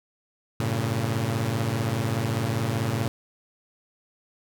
sawtooth chord, G diminished, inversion none, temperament equal with one note detuned, 98 / 113.75 / 138.59 Hz, G2 / Bb2 / Db3, 0 / -42 / 0 cents, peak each -28 / -22 / -26 dBFS, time 0.6-3.08 s, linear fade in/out 0 ms, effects none

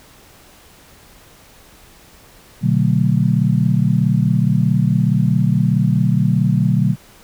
sine chord, B minor seventh, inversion none, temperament just, 123.47 / 148.16 / 185.21 / 222.2 Hz, B2 / D3 / F#3 / A3, 0 / +16 / +2 / +17 cents, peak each -17 / -17 / -17 / -22 dBFS, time 2.61-6.96 s, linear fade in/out 50 ms, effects pink hiss -46 dBFS RMS until 7.23 s

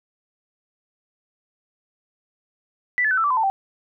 sine tone with pitch steps, 1975.5 / 1729.7 / 1514.5 / 1326.1 / 1161.1 / 1016.7 / 890.2 / 779.5 Hz, B6 / A6 / F#6 / E6 / D6 / B5 / A5 / G5, 0 / -30 / +40 / +10 / -20 / +50 / +20 / -10 cents, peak -17 dBFS, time 2.98-3.5 s, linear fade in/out 0 ms, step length 65 ms, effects none

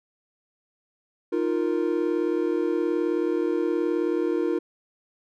triangle chord, Eb suspended second, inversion none, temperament just, 311.1 / 350 / 466.7 Hz, Eb4 / F4 / Bb4, 0 / +4 / +2 cents, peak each -25 / -23 / -26 dBFS, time 1.32-4.59 s, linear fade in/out 10 ms, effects none

